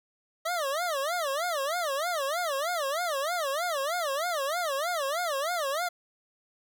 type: tone with vibrato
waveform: 25% pulse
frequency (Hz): 622.3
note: D#5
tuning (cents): 0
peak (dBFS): -24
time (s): 0.45-5.89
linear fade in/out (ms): 10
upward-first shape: sine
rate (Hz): 3.2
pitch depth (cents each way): 250
effects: none